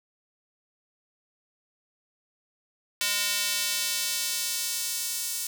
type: tone with high-pass filter sweep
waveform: square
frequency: 204.9 Hz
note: G#3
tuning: 23 cents flat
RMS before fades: -29 dBFS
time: 3.01-5.47 s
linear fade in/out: 2 ms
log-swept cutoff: 2800 to 7100 Hz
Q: 0.79
effects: none